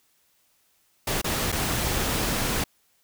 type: noise with dropouts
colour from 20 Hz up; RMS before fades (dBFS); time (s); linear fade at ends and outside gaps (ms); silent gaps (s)
pink; -26; 1.07-2.64; 5; 1.216-1.243 / 1.519-1.524
effects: white hiss -66 dBFS RMS until 3.03 s